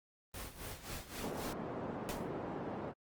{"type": "noise with tremolo", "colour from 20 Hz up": "pink", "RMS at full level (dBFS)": -43, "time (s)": [0.34, 1.53], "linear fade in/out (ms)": 2, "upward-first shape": "sine", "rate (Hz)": 3.8, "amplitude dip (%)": 75}
{"type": "band-pass noise", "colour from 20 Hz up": "pink", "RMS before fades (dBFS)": -42, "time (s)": [1.19, 2.94], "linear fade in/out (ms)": 50, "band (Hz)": [180, 830], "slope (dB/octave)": 12}
{"type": "noise with exponential decay", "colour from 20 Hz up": "pink", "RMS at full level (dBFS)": -38, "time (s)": [2.09, 2.31], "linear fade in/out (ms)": 0, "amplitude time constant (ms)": 47}
{"effects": ["Opus 24 kbps"]}